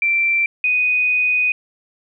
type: tone pair in turn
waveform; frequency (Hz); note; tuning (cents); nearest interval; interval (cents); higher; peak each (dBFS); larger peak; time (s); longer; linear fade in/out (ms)
sine; 2349 / 2489; D7 / D#7; 0 / 0; minor second; 100; second; -14; neither; 0.02-0.46 / 0.64-1.52; second; 2
effects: none